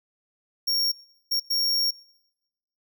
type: tone bursts at uneven times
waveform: 45% pulse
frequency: 5540 Hz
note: F8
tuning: 15 cents flat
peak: -22 dBFS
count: 3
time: 0.67-0.92 / 1.31-1.4 / 1.5-1.91 s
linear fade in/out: 10 ms
effects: noise-tail reverb RT60 1.0 s tail -25 dB re dry